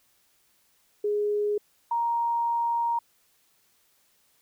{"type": "tone pair in turn", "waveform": "sine", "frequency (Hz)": [415.3, 936.1], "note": ["G#4", "A#5"], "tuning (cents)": [0, 7], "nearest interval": "octave + major second", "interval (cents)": 1407, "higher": "second", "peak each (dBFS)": -23, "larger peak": "neither", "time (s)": [[1.04, 1.58], [1.91, 2.99]], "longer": "second", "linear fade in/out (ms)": 5, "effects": ["white hiss -66 dBFS RMS until 4.41 s"]}